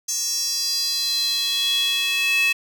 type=tone with high-pass filter sweep; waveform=square; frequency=371.5 Hz; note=F#4; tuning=7 cents sharp; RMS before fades=-22 dBFS; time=0.08-2.53 s; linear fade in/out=10 ms; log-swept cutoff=6200 to 2500 Hz; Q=6.3; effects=none